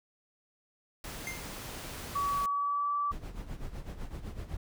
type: noise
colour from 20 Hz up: pink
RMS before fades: -42 dBFS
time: 1.04-2.46 s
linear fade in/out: 2 ms
type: tone with exponential decay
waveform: square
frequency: 2103 Hz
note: C7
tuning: 8 cents sharp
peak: -34 dBFS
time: 1.27-1.54 s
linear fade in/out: 1 ms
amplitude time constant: 58 ms
type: tone with pitch glide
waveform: sine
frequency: 1136 to 1157.9 Hz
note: C#6 to D6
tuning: +42 to -25 cents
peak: -28 dBFS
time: 2.15-3.12 s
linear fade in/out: 10 ms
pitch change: +33 cents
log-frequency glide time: 2.42-2.94 s
type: noise with tremolo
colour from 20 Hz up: brown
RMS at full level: -37 dBFS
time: 3.11-4.57 s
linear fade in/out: 5 ms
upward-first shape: sine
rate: 7.9 Hz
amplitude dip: 70%
effects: none